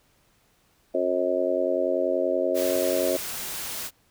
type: harmonic tone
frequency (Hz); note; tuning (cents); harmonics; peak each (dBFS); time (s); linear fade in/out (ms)
90.4; F#2; -40; 3 / 4 / 5 / 6 / 7; -32 / -28 / -33 / -26 / -26; 0.94-3.17; 10
type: noise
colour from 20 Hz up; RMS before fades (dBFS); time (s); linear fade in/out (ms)
white; -33; 2.54-3.91; 50
effects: pink hiss -64 dBFS RMS until 4.1 s